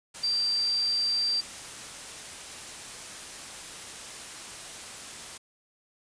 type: tone in noise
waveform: sine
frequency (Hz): 4699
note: D8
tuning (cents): 0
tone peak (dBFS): -24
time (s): 0.23-1.41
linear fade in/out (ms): 10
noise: white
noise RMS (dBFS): -41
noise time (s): 0.14-5.38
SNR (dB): +14
effects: resampled to 22050 Hz